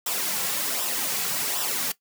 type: noise with flanger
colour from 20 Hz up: white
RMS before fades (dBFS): -27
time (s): 0.06-1.92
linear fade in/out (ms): 5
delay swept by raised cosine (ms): 0.45 to 3.35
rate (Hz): 1.3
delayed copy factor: -0.6
effects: noise-tail reverb RT60 0.1 s tail -17 dB re dry + high-pass 150 Hz 12 dB/octave